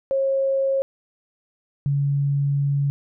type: tone pair in turn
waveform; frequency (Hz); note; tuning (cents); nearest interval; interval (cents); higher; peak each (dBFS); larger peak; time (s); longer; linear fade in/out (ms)
sine; 541 / 141.2; C#5 / C#3; -42 / +32; octave + major seventh; 2326; first; -18; neither; 0.11-0.82 / 1.86-2.9; second; 0
effects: none